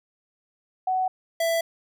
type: tone pair in turn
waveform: sine / square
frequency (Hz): 747 / 663.9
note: F#5 / E5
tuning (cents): +16 / +12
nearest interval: major second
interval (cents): 204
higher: first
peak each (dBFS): -21 / -22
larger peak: first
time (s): 0.87-1.08 / 1.4-1.61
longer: neither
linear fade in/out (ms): 5
effects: none